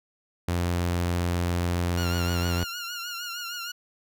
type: tone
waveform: sawtooth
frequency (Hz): 87.31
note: F2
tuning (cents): 0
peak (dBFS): -20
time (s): 0.48-2.64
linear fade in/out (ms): 5
type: tone with vibrato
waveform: 15% pulse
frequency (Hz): 1408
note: F6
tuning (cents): +14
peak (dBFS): -26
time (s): 1.97-3.72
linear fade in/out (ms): 10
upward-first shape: triangle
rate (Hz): 6.5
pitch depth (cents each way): 68
effects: none